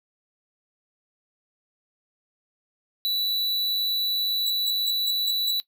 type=tone; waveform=square; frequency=3951 Hz; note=B7; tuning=in tune; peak=-23 dBFS; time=3.05-5.6 s; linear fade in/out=0 ms
type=tone bursts; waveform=sawtooth; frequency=3900 Hz; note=B7; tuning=23 cents flat; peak=-24 dBFS; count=6; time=4.46-5.512 s; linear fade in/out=5 ms; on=42 ms; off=160 ms
effects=noise-tail reverb RT60 0.1 s tail -18 dB re dry